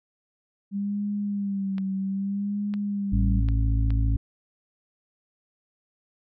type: tone with vibrato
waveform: sine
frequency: 198.5 Hz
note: G3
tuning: 22 cents sharp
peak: -25 dBFS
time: 0.71-3.43 s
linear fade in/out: 50 ms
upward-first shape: sine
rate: 0.63 Hz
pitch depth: 57 cents each way
type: clicks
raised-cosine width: 0.3 ms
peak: -25 dBFS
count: 4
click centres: 1.782 / 2.739 / 3.487 / 3.905 s
type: harmonic tone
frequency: 55 Hz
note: A1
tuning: in tune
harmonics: 1 / 2 / 4 / 5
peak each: -21 / -25 / -41 / -34 dBFS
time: 3.12-4.17 s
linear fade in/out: 10 ms
effects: none